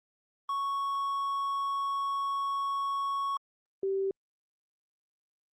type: tone pair in turn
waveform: triangle / sine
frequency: 1108.7 / 388.2 Hz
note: C#6 / G4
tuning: 0 / -17 cents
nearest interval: octave + tritone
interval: 1817 cents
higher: first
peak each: -27 dBFS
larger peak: neither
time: 0.49-3.37 / 3.83-4.11 s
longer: first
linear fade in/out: 2 ms
effects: Opus 32 kbps